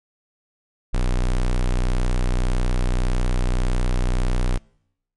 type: tone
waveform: square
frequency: 30.87 Hz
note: B0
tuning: in tune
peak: -18 dBFS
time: 0.93-4.58 s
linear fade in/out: 10 ms
effects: noise-tail reverb RT60 0.8 s tail -26 dB re dry + MP3 48 kbps